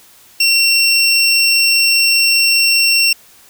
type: tone pair together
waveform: square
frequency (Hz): 2725 / 5450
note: F7 / F8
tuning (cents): -43 / -43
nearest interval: octave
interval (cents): 1200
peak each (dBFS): -13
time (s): 0.4-3.13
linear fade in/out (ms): 5
effects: white hiss -45 dBFS RMS until 3.49 s